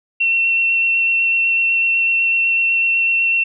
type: tone with vibrato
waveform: sine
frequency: 2712 Hz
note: E7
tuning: 49 cents sharp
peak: -13 dBFS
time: 0.2-3.44 s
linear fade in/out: 10 ms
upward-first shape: triangle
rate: 8 Hz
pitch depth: 11 cents each way
effects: none